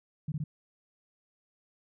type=tone bursts; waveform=sine; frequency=151 Hz; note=D3; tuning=48 cents sharp; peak=-30 dBFS; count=3; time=0.28-0.44 s; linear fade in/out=5 ms; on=40 ms; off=20 ms; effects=none